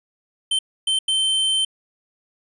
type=tone bursts at uneven times; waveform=square; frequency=3100 Hz; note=G7; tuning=20 cents flat; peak=-18 dBFS; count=3; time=0.51-0.59 / 0.87-0.99 / 1.08-1.65 s; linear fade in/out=5 ms; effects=resampled to 24000 Hz